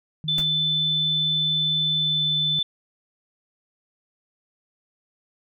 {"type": "tone with pitch glide", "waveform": "sine", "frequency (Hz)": [155.56, 152.71], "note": ["D#3", "D#3"], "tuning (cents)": [0, -32], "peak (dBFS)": -29, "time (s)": [0.24, 2.59], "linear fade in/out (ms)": 0, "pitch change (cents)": -32, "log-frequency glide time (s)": [1.93, 2.25]}
{"type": "tone", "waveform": "sine", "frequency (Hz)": 3520, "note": "A7", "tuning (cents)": 0, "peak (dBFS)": -20, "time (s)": [0.28, 2.63], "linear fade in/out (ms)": 5}
{"type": "noise with exponential decay", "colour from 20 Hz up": "pink", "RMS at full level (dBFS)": -29, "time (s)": [0.38, 0.49], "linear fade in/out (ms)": 2, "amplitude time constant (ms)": 22}
{"effects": []}